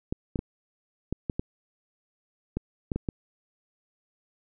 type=clicks; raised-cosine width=3 ms; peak=-15 dBFS; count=10; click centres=0.125 / 0.358 / 0.391 / 1.126 / 1.298 / 1.395 / 2.57 / 2.918 / 2.96 / 3.088 s; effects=none